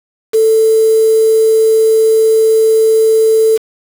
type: tone with quantisation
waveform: sine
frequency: 442.2 Hz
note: A4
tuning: 9 cents sharp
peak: -6 dBFS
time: 0.33-3.58 s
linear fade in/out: 20 ms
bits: 4
effects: none